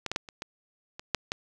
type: clicks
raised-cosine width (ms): 0.2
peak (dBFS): -14 / -13 / -10 / -26 / -18 / -22 / -7 / -12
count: 8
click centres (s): 0.063 / 0.116 / 0.161 / 0.288 / 0.421 / 0.995 / 1.147 / 1.319
effects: none